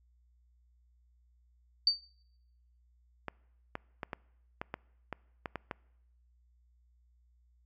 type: tone with exponential decay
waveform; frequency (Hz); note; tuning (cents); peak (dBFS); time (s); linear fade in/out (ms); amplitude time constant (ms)
sine; 4600; D8; -37; -19; 1.87-2.02; 2; 32
type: clicks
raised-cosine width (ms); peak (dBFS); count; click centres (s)
0.5; -21; 10; 3.283 / 3.754 / 4.032 / 4.132 / 4.615 / 4.741 / 5.127 / 5.458 / 5.557 / 5.712
effects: noise-tail reverb RT60 0.9 s tail -25 dB re dry + added 60 Hz sine -64 dBFS peak until 7.65 s